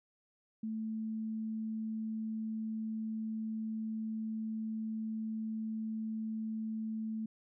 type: tone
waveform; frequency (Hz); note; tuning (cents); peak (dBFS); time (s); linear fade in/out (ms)
sine; 220; A3; 0; -35; 0.63-7.26; 5
effects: none